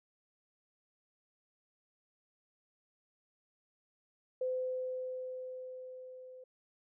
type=tone with level ramp; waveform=sine; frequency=511 Hz; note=C5; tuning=41 cents flat; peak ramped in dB=-31 to -49 dBFS; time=4.41-6.44 s; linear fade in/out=5 ms; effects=none